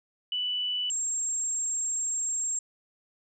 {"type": "tone pair in turn", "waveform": "sine", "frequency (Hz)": [2973, 7491], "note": ["F#7", "A#8"], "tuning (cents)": [8, 7], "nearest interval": "octave + major third", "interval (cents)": 1599, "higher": "second", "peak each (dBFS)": -27, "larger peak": "neither", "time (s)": [[0.32, 0.9], [0.9, 2.59]], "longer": "second", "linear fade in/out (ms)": 2, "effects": []}